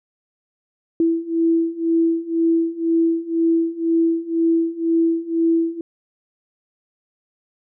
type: beating tone pair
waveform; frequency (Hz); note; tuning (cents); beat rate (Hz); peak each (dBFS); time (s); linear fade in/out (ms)
sine; 329.6 / 331.6; E4 / E4; 0 / +10; 2; -20 / -18; 1-5.81; 2
effects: none